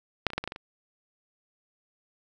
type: clicks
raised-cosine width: 0.3 ms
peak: -6 / -24 / -16 / -11 / -18 / -16 / -20 / -24 dBFS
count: 8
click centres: 0.267 / 0.303 / 0.334 / 0.38 / 0.44 / 0.476 / 0.521 / 0.561 s
effects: none